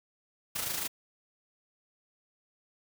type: noise with amplitude modulation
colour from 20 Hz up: white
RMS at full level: -32 dBFS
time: 0.55-0.88 s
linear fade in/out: 10 ms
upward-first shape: sine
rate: 26.8 Hz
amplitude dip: 50%
effects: none